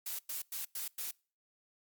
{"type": "noise bursts", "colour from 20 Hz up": "blue", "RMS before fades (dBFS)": -39, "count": 5, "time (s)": [0.06, 1.11], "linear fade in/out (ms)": 5, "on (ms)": 130, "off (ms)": 100, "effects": ["noise-tail reverb RT60 0.4 s tail -26 dB re dry", "Opus 48 kbps"]}